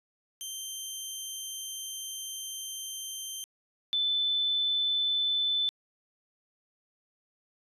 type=tone pair in turn; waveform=15% pulse / sine; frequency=3136 / 3515 Hz; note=G7 / A7; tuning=0 / -2 cents; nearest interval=major second; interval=198 cents; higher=second; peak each=-29 / -25 dBFS; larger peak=second; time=0.41-3.44 / 3.93-5.69 s; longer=first; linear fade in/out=0 ms; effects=resampled to 32000 Hz